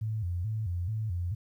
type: tone with vibrato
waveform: sine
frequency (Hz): 98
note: G2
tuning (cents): 0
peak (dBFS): -29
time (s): 0.01-1.35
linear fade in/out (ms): 10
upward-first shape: square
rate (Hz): 2.3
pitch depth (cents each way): 190
effects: 11-bit